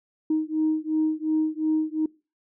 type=beating tone pair; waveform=sine; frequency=311.3 / 314.1 Hz; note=D#4 / D#4; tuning=+1 / +16 cents; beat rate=2.8 Hz; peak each=-24 dBFS; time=0.3-2.06 s; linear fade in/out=5 ms; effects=noise-tail reverb RT60 0.3 s tail -23 dB re dry + tanh soft clip ceiling -15 dBFS